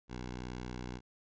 10% pulse tone, 61.74 Hz, B1, in tune, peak -32 dBFS, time 0.08-1.01 s, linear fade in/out 50 ms, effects resampled to 16000 Hz

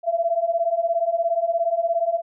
sine beating tone pair, 663 / 680 Hz, E5 / F5, +10 / -46 cents, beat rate 17 Hz, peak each -23 / -21 dBFS, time 0.03-2.22 s, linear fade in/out 50 ms, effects none

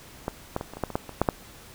clicks, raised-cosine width 1 ms, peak -13 / -12 / -18 / -24 / -23 / -11 / -22 / -10 / -23 / -6 / -6 dBFS, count 11, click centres 0.281 / 0.564 / 0.611 / 0.736 / 0.77 / 0.837 / 0.903 / 0.955 / 1.093 / 1.216 / 1.288 s, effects pink hiss -48 dBFS RMS until 1.74 s

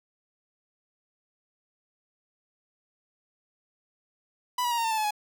45% pulse tone with pitch steps, 990 / 966.8 / 944.2 / 922.1 / 900.5 / 879.4 / 858.9 / 838.8 Hz, B5 / B5 / A#5 / A#5 / A5 / A5 / A5 / G#5, +4 / -37 / +22 / -19 / +40 / -1 / -42 / +17 cents, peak -25 dBFS, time 4.58-5.108 s, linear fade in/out 5 ms, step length 66 ms, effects none

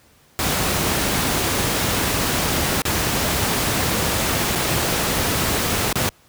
pink noise with dropouts, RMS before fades -20 dBFS, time 0.39-6.09 s, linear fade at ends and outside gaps 0 ms, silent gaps 2.819-2.853 / 4.552-4.557 / 5.927-5.956 s, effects pink hiss -54 dBFS RMS until 6.28 s + high-pass 60 Hz 12 dB/octave

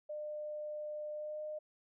sine tone with pitch glide, 602 to 609.7 Hz, D5 to D#5, +43 to -35 cents, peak -39 dBFS, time 0.09-1.59 s, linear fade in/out 10 ms, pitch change +22 cents, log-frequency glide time 1.14-1.42 s, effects none

